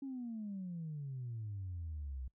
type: exponential sweep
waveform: sine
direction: down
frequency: 278.5 to 61.74 Hz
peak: -39 dBFS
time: 0.02-2.28 s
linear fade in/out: 5 ms
effects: noise-tail reverb RT60 0.1 s tail -24 dB re dry + tanh soft clip ceiling -36 dBFS